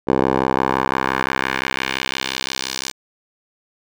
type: tone with band-pass filter sweep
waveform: 10% pulse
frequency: 65.8 Hz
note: C2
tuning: 10 cents sharp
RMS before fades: -21 dBFS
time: 0.07-2.92 s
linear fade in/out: 20 ms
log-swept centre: 540 to 5900 Hz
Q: 1.3
effects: none